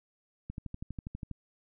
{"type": "click train", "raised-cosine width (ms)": 5, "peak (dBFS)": -26, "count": 11, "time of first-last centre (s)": [0.5, 1.313], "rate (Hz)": 12.3, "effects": []}